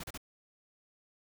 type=noise bursts; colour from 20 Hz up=pink; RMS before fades=-42 dBFS; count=3; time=0-0.176 s; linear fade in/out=5 ms; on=36 ms; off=34 ms; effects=none